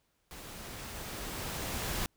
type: noise with level ramp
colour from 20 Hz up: pink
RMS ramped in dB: -47 to -34 dBFS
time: 0.31-2.06 s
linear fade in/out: 0 ms
effects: pink hiss -75 dBFS RMS until 2.16 s